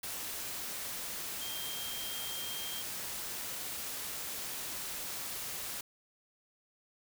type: tone in noise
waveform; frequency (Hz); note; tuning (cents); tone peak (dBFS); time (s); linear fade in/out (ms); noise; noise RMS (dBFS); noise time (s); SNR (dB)
sine; 3192; G7; +31; -42; 1.41-2.82; 5; white; -40; 0.03-5.81; -5
effects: none